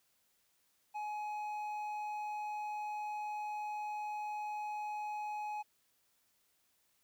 triangle tone with hard clipping, 842 Hz, G#5, 24 cents sharp, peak -39 dBFS, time 0.94-5.63 s, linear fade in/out 20 ms, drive 9 dB, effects white hiss -75 dBFS RMS until 7.03 s

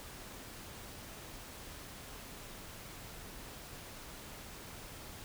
silence, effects pink hiss -49 dBFS RMS until 5.24 s

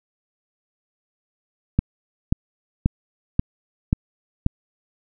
click train, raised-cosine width 5 ms, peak -4 dBFS, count 6, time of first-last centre 1.79-4.464 s, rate 1.87 Hz, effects none

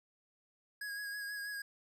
square tone with vibrato, 1654 Hz, G#6, 8 cents flat, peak -40 dBFS, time 0.81-1.62 s, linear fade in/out 5 ms, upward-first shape sine, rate 6.2 Hz, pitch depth 27 cents each way, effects none

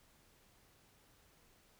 silence, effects pink hiss -68 dBFS RMS until 1.79 s

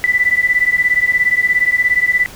sine beating tone pair, 1975.5 / 1992.5 Hz, B6 / B6, 0 / +15 cents, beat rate 17 Hz, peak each -14 dBFS, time 0.04-2.26 s, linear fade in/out 0 ms, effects pink hiss -36 dBFS RMS until 2.35 s

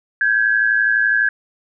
sine tone pair together, 1568 / 1679.9 Hz, G6 / G#6, 0 / +19 cents, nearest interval minor second, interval 119 cents, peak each -16 dBFS, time 0.21-1.29 s, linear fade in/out 2 ms, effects none

